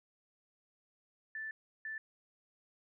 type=tone bursts at uneven times; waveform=sine; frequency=1760 Hz; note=A6; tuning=in tune; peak=-39 dBFS; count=2; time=1.35-1.51 / 1.85-1.98 s; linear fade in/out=2 ms; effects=none